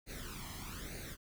pink noise with flanger, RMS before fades -45 dBFS, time 0.06-1.17 s, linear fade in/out 50 ms, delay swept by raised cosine 0.46 to 0.98 ms, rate 1.1 Hz, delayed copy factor +0.75, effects none

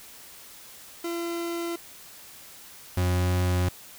40% pulse tone pair in turn, 340 / 90.23 Hz, F4 / F#2, -46 / -43 cents, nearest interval octave + major seventh, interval 2297 cents, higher first, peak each -28 / -21 dBFS, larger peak second, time 1.04-1.76 / 2.97-3.69 s, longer neither, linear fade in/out 5 ms, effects white hiss -47 dBFS RMS until 3.98 s

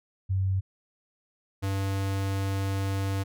sine / square tone pair in turn, 95.3 / 97.53 Hz, G2 / G2, -48 / -8 cents, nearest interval unison, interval 40 cents, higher second, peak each -23 / -27 dBFS, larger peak first, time 0.29-0.61 / 1.62-3.24 s, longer second, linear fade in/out 20 ms, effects none

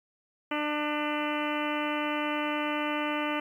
harmonic tone with a mistuned harmonic, 298.4 Hz, D4, 28 cents sharp, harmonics 1 / 2 / 3 / 4 / 5 / 6 / 7 / 8 / 9 / 10, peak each -32 / -35 / -36 / -36 / -39 / -44 / -39 / -40 / -41 / -41 dBFS, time 0.51-3.4 s, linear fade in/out 5 ms, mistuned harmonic 7, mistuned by -39 cents, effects 10-bit

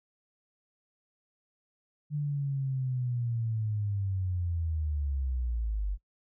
sine linear sweep, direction down, 149.3 to 46.7 Hz, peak -28 dBFS, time 2.1-5.98 s, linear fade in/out 50 ms, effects noise-tail reverb RT60 0.1 s tail -25 dB re dry

